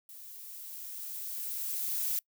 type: noise with level ramp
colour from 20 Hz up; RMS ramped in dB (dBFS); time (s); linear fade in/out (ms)
violet; -49 to -31; 0.09-2.19; 2
effects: noise-tail reverb RT60 0.1 s tail -25 dB re dry